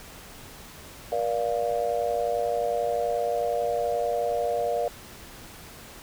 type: chord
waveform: sine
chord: Bb major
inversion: none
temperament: equal with one note detuned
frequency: 476 / 587.3 / 698.5 Hz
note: Bb4 / D5 / F5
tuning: +36 / 0 / 0 cents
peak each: -28 dBFS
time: 1.12-4.88 s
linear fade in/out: 2 ms
effects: pink hiss -45 dBFS RMS until 6.02 s